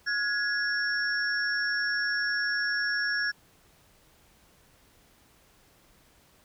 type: tone cluster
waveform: sine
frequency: 1440 / 1672 / 5470 Hz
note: F#6 / G#6 / F8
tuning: -47 / +11 / -37 cents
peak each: -33 / -27 / -34 dBFS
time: 0.06-3.32 s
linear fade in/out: 20 ms
effects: pink hiss -61 dBFS RMS until 6.44 s